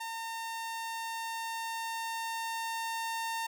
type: tone with level ramp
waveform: sawtooth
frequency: 910 Hz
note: A#5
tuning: 42 cents flat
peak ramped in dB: -33 to -29 dBFS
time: 0-3.47 s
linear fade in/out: 10 ms
effects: none